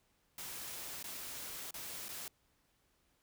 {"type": "noise with dropouts", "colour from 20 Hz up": "white", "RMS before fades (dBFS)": -45, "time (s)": [0.38, 2.28], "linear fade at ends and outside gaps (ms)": 2, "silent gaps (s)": [[1.028, 1.041], [1.709, 1.741], [2.084, 2.089]], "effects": ["pink hiss -75 dBFS RMS until 3.22 s"]}